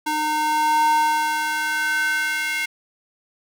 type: tone with high-pass filter sweep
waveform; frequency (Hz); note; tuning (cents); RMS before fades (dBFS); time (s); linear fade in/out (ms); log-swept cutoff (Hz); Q
square; 306; D#4; -29; -21; 0.06-2.66; 10; 630 to 2000; 4.3
effects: none